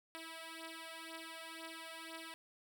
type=beating tone pair; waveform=5% pulse; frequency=324.9 / 326.9 Hz; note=E4 / E4; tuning=-25 / -14 cents; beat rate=2 Hz; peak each=-38 / -39 dBFS; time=0.15-2.34 s; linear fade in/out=0 ms; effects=none